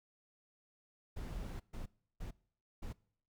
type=noise bursts at uneven times; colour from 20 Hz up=brown; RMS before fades=-43 dBFS; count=4; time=1.16-1.6 / 1.73-1.86 / 2.2-2.31 / 2.82-2.93 s; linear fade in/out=10 ms; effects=noise-tail reverb RT60 0.6 s tail -23 dB re dry